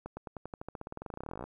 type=accelerating click train; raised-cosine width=1 ms; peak=-26 dBFS; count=30; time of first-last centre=0.06-1.44 s; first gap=110 ms; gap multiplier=0.93; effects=11-bit